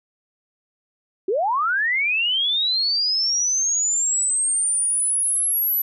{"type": "linear sweep", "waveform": "sine", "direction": "up", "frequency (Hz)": [349.2, 11990], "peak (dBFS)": -18, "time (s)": [1.28, 5.82], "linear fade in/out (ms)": 5, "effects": []}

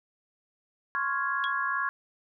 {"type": "chord", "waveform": "sine", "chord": "Db major seventh", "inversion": "third", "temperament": "equal", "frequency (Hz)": [1046.5, 1108.7, 1396.9, 1661.2], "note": ["C6", "Db6", "F6", "Ab6"], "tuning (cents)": [0, 0, 0, 0], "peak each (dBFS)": [-35, -31, -34, -30], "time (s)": [0.95, 1.89], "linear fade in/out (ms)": 0}
{"type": "tone with exponential decay", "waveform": "sine", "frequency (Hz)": 3322, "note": "G#7", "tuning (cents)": 0, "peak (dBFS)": -28, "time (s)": [1.44, 1.53], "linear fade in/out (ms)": 0, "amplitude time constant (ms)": 18}
{"effects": []}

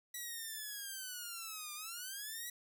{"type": "linear two-way sweep", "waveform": "5% pulse", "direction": "down then up", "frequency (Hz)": [1953, 1189, 1953], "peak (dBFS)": -32, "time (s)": [0.14, 2.5], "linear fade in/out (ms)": 5, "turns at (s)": 1.74, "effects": []}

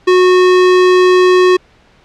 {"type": "tone", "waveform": "square", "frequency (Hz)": 365.9, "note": "F#4", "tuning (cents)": -19, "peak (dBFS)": -6, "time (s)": [0.07, 1.57], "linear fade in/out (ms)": 10, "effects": ["pink hiss -48 dBFS RMS until 2.04 s", "low-pass 4000 Hz 12 dB/octave"]}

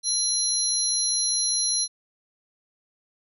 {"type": "tone cluster", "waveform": "sine", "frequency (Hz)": [4115, 5790, 10350], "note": ["C8", "F#8", "E9"], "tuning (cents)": [-30, -38, -33], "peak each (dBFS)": -26, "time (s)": [0.03, 1.88], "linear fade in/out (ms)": 50, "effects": []}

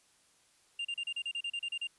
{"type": "tone bursts", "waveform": "triangle", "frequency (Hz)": 2794, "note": "F7", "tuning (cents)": 0, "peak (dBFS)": -32, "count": 12, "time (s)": [0.79, 1.872], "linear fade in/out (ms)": 5, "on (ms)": 59, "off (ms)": 34, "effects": ["white hiss -67 dBFS RMS until 1.98 s", "resampled to 24000 Hz"]}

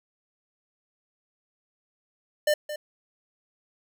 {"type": "tone with echo", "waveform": "square", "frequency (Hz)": 599, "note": "D5", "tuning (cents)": 34, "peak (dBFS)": -20, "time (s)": [2.47, 2.54], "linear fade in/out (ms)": 5, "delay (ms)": 220, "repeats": 1, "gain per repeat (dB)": -12, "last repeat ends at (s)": 2.76, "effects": []}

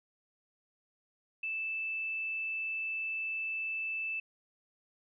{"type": "tone", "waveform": "sine", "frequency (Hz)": 2637, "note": "E7", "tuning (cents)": 0, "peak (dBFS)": -33, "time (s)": [1.43, 4.2], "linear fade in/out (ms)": 5, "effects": []}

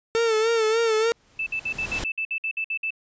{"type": "tone with vibrato", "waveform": "45% pulse", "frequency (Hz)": 448.5, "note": "A4", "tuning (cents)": 33, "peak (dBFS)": -19, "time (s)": [0.15, 1.12], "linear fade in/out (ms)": 0, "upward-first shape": "sine", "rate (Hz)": 3.4, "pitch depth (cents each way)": 62}
{"type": "noise with exponential growth", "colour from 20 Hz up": "pink", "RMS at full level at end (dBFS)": -29, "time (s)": [1.02, 2.04], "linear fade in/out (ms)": 2, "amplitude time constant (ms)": 220}
{"type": "tone bursts", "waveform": "sine", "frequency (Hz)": 2637, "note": "E7", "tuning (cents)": 0, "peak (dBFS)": -24, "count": 12, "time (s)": [1.39, 2.906], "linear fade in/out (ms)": 5, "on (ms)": 75, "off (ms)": 56}
{"effects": ["resampled to 16000 Hz"]}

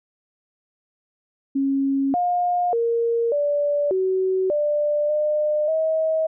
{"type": "tone with pitch steps", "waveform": "sine", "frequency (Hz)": [273.5, 711, 465, 581, 376.3, 592, 603, 637], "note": ["C#4", "F5", "A#4", "D5", "F#4", "D5", "D5", "D#5"], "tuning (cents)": [-23, 31, -4, -19, 29, 14, 46, 41], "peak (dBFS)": -18, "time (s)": [1.55, 6.27], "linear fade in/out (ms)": 10, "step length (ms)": 590, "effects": []}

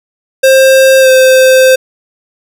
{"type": "tone with pitch glide", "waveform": "square", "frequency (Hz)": [530, 520.3], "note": ["C5", "C5"], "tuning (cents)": [22, -10], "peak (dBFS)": -3, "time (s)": [0.43, 1.76], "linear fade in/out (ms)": 10, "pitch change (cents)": -32, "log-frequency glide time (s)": [1, 1.09], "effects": []}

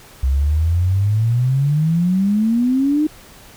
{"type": "exponential sweep", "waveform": "sine", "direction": "up", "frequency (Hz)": [64.3, 311.1], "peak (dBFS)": -13, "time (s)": [0.23, 3.07], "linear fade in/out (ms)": 5, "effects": ["pink hiss -43 dBFS RMS until 3.56 s"]}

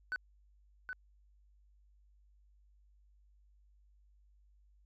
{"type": "tone with echo", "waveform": "sine", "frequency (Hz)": 1500, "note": "F#6", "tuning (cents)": 23, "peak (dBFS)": -31, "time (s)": [0.12, 0.16], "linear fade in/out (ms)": 0, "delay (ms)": 770, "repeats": 1, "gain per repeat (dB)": -7, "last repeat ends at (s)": 0.93, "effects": ["tanh soft clip ceiling -33 dBFS", "added 50 Hz sine -63 dBFS peak until 4.85 s"]}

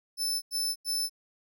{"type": "tone bursts", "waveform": "sawtooth", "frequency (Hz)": 5274, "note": "E8", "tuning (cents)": 0, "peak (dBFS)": -25, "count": 3, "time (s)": [0.17, 1.096], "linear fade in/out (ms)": 50, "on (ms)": 250, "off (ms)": 88, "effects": []}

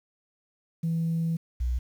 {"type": "tone pair in turn", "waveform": "sine", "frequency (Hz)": [164.81, 61.31], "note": ["E3", "B1"], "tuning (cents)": [0, -12], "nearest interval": "octave + perfect fourth", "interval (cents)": 1712, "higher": "first", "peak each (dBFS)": -23, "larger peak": "neither", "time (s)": [[0.83, 1.37], [1.6, 1.79]], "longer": "first", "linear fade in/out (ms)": 10, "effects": ["tanh soft clip ceiling -21 dBFS", "9-bit"]}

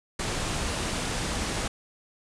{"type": "low-pass noise", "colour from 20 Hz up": "pink", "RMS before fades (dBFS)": -30, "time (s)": [0.19, 1.68], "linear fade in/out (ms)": 5, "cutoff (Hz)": 9800, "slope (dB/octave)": 48, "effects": []}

